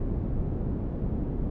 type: low-pass noise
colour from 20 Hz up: pink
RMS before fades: -29 dBFS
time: 0-1.5 s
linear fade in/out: 5 ms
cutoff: 300 Hz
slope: 12 dB/octave
effects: none